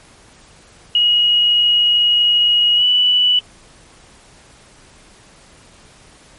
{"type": "tone with pitch glide", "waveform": "sine", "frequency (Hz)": [2894, 2963], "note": ["F#7", "F#7"], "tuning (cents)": [-39, 2], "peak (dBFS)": -10, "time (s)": [0.95, 3.39], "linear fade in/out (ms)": 2, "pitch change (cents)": 41, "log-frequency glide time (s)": [2.76, 2.84], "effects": ["pink hiss -46 dBFS RMS until 6.38 s", "MP3 48 kbps"]}